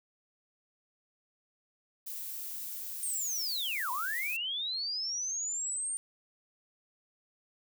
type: noise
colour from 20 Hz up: violet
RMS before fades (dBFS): -40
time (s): 2.06-4.37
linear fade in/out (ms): 10
type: linear two-way sweep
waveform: sine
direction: down then up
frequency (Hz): 8870 to 930 to 8870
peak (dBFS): -32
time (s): 3.03-5.97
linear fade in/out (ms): 0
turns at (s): 3.91
effects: none